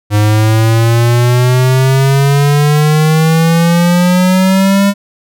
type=exponential sweep; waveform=square; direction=up; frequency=103.83 to 201.4 Hz; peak=-7 dBFS; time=0.1-4.94 s; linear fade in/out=50 ms; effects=none